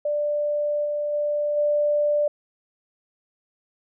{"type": "tone with level steps", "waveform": "sine", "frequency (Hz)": 590, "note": "D5", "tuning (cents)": 8, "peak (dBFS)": [-21, -23, -21, -18], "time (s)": [0.05, 2.28], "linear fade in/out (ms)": 5, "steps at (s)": [0.84, 1.12, 1.56], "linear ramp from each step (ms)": 20, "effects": []}